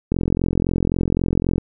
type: click train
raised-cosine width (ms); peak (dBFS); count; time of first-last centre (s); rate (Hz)
3; -6; 65; 0.12-1.581; 43.8
effects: none